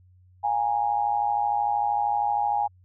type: tone with amplitude modulation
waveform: sine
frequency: 824 Hz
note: G#5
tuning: 14 cents flat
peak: -18 dBFS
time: 0.43-2.68 s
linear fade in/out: 20 ms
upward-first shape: sine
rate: 113 Hz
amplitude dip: 75%
effects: added 91 Hz sine -53 dBFS peak until 2.84 s